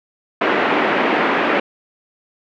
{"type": "band-pass noise", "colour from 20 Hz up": "pink", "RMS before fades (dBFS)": -17, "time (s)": [0.41, 1.6], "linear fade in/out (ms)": 5, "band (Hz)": [250, 2500], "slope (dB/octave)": 24, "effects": []}